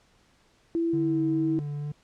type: tone with pitch glide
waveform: sine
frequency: 333.7 to 322.1 Hz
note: E4 to E4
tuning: +21 to -40 cents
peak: -23 dBFS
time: 0.75-1.59 s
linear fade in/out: 0 ms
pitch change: -61 cents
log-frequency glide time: 0.89-1.21 s
type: tone with vibrato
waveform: triangle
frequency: 146.83 Hz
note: D3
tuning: in tune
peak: -28 dBFS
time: 0.93-1.92 s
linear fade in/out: 5 ms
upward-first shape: sine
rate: 2.2 Hz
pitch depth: 16 cents each way
effects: pink hiss -63 dBFS RMS until 2.03 s + low-pass 7000 Hz 12 dB/octave